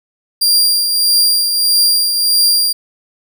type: tone with tremolo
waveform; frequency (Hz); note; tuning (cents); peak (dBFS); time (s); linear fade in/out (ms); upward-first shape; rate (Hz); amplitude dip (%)
sawtooth; 4771; D8; +26; -5; 0.41-2.73; 10; triangle; 1.6; 50
effects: none